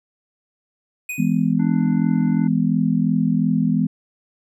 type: tone with exponential decay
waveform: square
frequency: 2489 Hz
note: D#7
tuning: in tune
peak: -24 dBFS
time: 1.09-1.53 s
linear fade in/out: 5 ms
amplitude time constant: 94 ms
type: chord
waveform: sine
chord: E major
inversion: none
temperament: equal with one note detuned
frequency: 164.81 / 207.7 / 250.5 Hz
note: E3 / G#3 / B3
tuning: 0 / 0 / +25 cents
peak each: -20 / -20 / -20 dBFS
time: 1.18-3.87 s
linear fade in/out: 10 ms
type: harmonic tone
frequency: 296 Hz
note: D4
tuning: 14 cents sharp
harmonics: 1 / 3 / 5 / 7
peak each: -27 / -39 / -44 / -45 dBFS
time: 1.59-2.48 s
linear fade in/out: 10 ms
effects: none